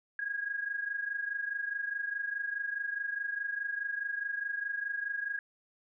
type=tone pair together; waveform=sine; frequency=1636.4 / 1661.2 Hz; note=G#6 / G#6; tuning=-26 / 0 cents; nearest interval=unison; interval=26 cents; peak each=-34 / -38 dBFS; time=0.19-5.39 s; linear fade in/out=2 ms; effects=none